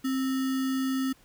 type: tone with sample-and-hold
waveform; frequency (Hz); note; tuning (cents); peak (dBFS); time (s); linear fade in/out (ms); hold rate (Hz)
sine; 264.2; C4; +17; -25; 0.04-1.13; 10; 1575
effects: pink hiss -60 dBFS RMS until 1.24 s